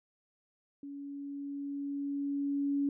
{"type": "tone with level ramp", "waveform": "sine", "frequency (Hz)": 282, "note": "C#4", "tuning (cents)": 30, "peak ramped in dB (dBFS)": [-41, -27], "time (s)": [0.83, 2.89], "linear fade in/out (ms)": 2, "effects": []}